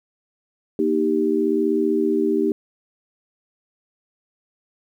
sine chord, Eb major, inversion second, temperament equal with one note detuned, 235.8 / 311.1 / 392 Hz, Bb3 / Eb4 / G4, +20 / 0 / 0 cents, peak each -24 / -21 / -20 dBFS, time 0.79-2.52 s, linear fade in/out 2 ms, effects 9-bit

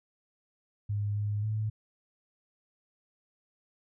sine tone with pitch steps, 103 / 103.9 / 108 Hz, G#2 / G#2 / A2, -14 / +1 / -32 cents, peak -28 dBFS, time 0.89-1.7 s, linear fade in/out 10 ms, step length 270 ms, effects none

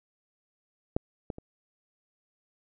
clicks, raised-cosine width 2 ms, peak -12 / -20 / -28 dBFS, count 3, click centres 0.965 / 1.302 / 1.384 s, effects none

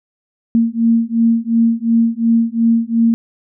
sine beating tone pair, 228.4 / 231.2 Hz, A#3 / A#3, -35 / -14 cents, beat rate 2.8 Hz, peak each -14 dBFS, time 0.55-3.14 s, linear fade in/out 0 ms, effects none

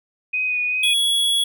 sine tone with vibrato, 2489 Hz, D#7, in tune, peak -19 dBFS, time 0.33-0.94 s, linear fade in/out 10 ms, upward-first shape sine, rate 2.6 Hz, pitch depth 18 cents each way
square tone, 3359 Hz, G#7, 19 cents sharp, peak -17 dBFS, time 0.83-1.44 s, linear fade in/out 5 ms
effects none

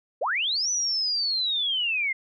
sine linear two-way sweep, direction up then down, 417.8 to 6000 to 2061 Hz, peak -23 dBFS, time 0.21-2.13 s, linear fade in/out 10 ms, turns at 0.7 s, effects none

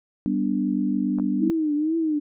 sine chord, G major, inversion none, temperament equal, 196 / 246.9 / 293.7 Hz, G3 / B3 / D4, 0 / 0 / 0 cents, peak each -25 dBFS, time 0.26-1.5 s, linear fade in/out 0 ms
clicks, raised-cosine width 1 ms, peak -24 dBFS, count 2, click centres 1.186 / 1.198 s
sine tone with vibrato, 311.1 Hz, D#4, in tune, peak -20 dBFS, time 1.4-2.2 s, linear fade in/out 20 ms, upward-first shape triangle, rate 2.2 Hz, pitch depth 120 cents each way
effects none

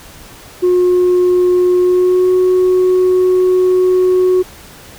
sine tone with pitch glide, 360.3 to 367.7 Hz, F#4 to F#4, -46 to -11 cents, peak -6 dBFS, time 0.62-4.43 s, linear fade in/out 20 ms, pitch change +35 cents, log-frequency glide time 1.78-2.33 s, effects tanh soft clip ceiling -6 dBFS + pink hiss -37 dBFS RMS until 4.98 s

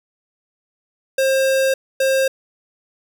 square tone bursts at uneven times, 533 Hz, C5, 32 cents sharp, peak -15 dBFS, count 2, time 1.18-1.74 / 2-2.28 s, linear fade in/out 5 ms, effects none

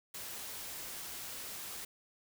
white noise, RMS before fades -44 dBFS, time 0.14-1.85 s, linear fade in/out 5 ms, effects none

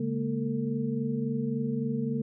sine tone cluster, 140.8 / 209.5 / 233.1 / 451 Hz, C#3 / G#3 / A#3 / A4, +27 / +15 / 0 / +43 cents, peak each -33 / -34 / -30 / -36 dBFS, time 0-2.22 s, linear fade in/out 5 ms, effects none

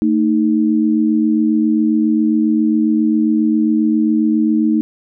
sine tone pair together, 223.9 / 311.3 Hz, A3 / D#4, +30 / +1 cents, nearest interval tritone, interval 571 cents, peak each -14 dBFS, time 0.02-4.81 s, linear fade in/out 0 ms, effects none

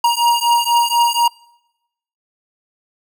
square beating tone pair, 943 / 947.1 Hz, A#5 / A#5, +20 / +27 cents, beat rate 4.1 Hz, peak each -16 dBFS, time 0.04-1.28 s, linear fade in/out 5 ms, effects noise-tail reverb RT60 0.9 s tail -25 dB re dry

